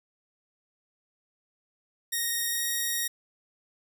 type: tone with pitch glide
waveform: 5% pulse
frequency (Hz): 1864.7 to 1877.7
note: A#6 to A#6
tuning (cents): 0 to +12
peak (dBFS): -17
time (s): 2.12-3.08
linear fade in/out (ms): 10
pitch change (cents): +12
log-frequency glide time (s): 2.48-2.65
effects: none